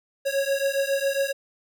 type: beating tone pair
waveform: square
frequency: 547 / 554.3 Hz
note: C#5 / C#5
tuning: -23 / 0 cents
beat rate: 7.3 Hz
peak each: -26 dBFS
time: 0.25-1.33 s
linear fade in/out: 20 ms
effects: none